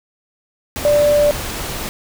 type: tone in noise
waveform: sine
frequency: 587.3 Hz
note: D5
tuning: in tune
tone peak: -10 dBFS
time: 0.85-1.31 s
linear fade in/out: 0 ms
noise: pink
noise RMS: -25 dBFS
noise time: 0.76-1.89 s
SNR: +12 dB
effects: none